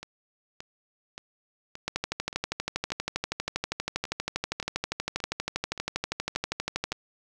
two click trains, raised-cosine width 0.2 ms, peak -22 / -11 dBFS, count 13 / 64, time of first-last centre 0.03-6.927 / 1.88-6.92 s, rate 1.74 / 12.5 Hz, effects none

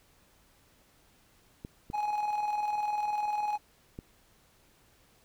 clicks, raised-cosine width 3 ms, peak -27 dBFS, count 3, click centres 1.649 / 1.901 / 3.989 s
triangle tone with tremolo, 837 Hz, G#5, 13 cents sharp, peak -25 dBFS, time 1.93-3.58 s, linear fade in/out 20 ms, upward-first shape square, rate 20 Hz, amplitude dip 40%
effects pink hiss -64 dBFS RMS until 5.24 s

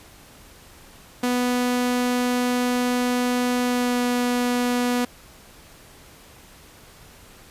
sawtooth tone with pitch glide, 246.9 to 245.1 Hz, B3 to B3, 0 to -13 cents, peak -16 dBFS, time 1.23-5.05 s, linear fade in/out 5 ms, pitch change -13 cents, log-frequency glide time 3.61-4.02 s, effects pink hiss -48 dBFS RMS until 7.5 s + resampled to 32000 Hz

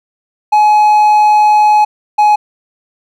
triangle tone pair in turn, 845 / 840.6 Hz, G#5 / G#5, +30 / +21 cents, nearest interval unison, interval 9 cents, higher first, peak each -3 dBFS, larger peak neither, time 0.52-1.85 / 2.18-2.36 s, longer first, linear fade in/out 10 ms, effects none

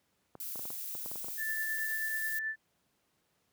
clicks, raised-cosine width 1 ms, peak -32 dBFS, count 11, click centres 0.353 / 0.558 / 0.594 / 0.654 / 0.704 / 0.951 / 1.06 / 1.115 / 1.157 / 1.245 / 1.284 s
violet noise, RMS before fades -40 dBFS, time 0.4-2.39 s, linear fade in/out 2 ms
sine tone with tremolo, 1760 Hz, A6, in tune, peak -31 dBFS, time 1.37-2.56 s, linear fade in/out 50 ms, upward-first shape triangle, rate 9.3 Hz, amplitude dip 35%
effects pink hiss -75 dBFS RMS until 3.52 s + high-pass 100 Hz 12 dB/octave

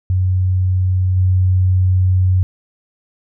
sine tone with level steps, 92.5 Hz, F#2, in tune, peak -12 / -10 dBFS, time 0.1-2.43 s, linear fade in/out 0 ms, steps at 1.16 s, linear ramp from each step 20 ms, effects none

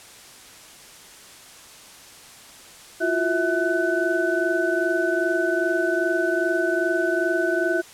sine tone cluster, 339 / 361.5 / 653 / 1500 Hz, E4 / F#4 / E5 / F#6, +49 / -40 / -17 / +23 cents, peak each -25 dBFS, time 3-7.82 s, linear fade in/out 20 ms, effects white hiss -45 dBFS RMS until 7.93 s + low-pass 10000 Hz 12 dB/octave

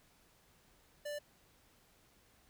square tone, 588 Hz, D5, 2 cents sharp, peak -40 dBFS, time 1.05-1.19 s, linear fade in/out 10 ms, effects pink hiss -68 dBFS RMS until 2.49 s

